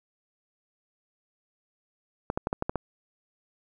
clicks, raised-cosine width 1 ms, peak -13 dBFS, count 7, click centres 2.301 / 2.375 / 2.471 / 2.529 / 2.624 / 2.695 / 2.757 s, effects 9-bit

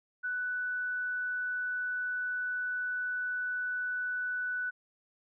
sine tone, 1488 Hz, F#6, 9 cents sharp, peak -31 dBFS, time 0.23-4.71 s, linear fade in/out 20 ms, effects none

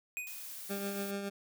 square tone with exponential decay, 2489 Hz, D#7, in tune, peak -34 dBFS, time 0.17-0.52 s, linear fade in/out 0 ms, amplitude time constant 75 ms
blue noise, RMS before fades -45 dBFS, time 0.27-1.11 s, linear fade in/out 0 ms
20% pulse tone with tremolo, 199.6 Hz, G3, 32 cents sharp, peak -29 dBFS, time 0.69-1.3 s, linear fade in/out 20 ms, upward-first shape triangle, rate 7.1 Hz, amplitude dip 45%
effects none

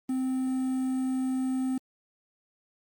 triangle tone with quantisation, 259.7 Hz, C4, 13 cents flat, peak -24 dBFS, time 0.09-1.78 s, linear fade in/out 5 ms, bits 8, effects Opus 32 kbps

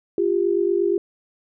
sine tone pair together, 349.2 / 397.7 Hz, F4 / G4, 0 / +25 cents, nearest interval major second, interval 225 cents, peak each -20 dBFS, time 0.18-0.98 s, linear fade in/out 2 ms, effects none

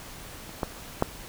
clicks, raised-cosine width 1 ms, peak -28 / -12 / -7 dBFS, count 3, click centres 0.493 / 0.632 / 1.024 s, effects pink hiss -43 dBFS RMS until 1.28 s

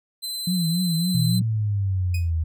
sawtooth tone, 4055 Hz, B7, 45 cents sharp, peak -25 dBFS, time 0.22-1.4 s, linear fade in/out 20 ms
sine tone with vibrato, 172 Hz, F3, 26 cents flat, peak -20 dBFS, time 0.47-1.42 s, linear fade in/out 5 ms, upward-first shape triangle, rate 3.6 Hz, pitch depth 140 cents each way
sine exponential sweep, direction down, 126.4 to 79.1 Hz, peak -20 dBFS, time 1.14-2.44 s, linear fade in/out 10 ms
sawtooth tone with exponential decay, 2500 Hz, D#7, 8 cents sharp, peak -27 dBFS, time 2.14-2.31 s, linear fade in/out 5 ms, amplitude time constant 36 ms
effects none

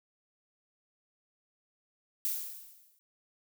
violet noise with exponential decay, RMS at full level -30 dBFS, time 2.25-2.99 s, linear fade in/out 0 ms, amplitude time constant 160 ms, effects none

